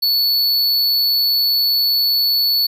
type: tone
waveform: square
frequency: 4435 Hz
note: C#8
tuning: in tune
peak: -14 dBFS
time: 0.02-2.67 s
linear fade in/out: 10 ms
effects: none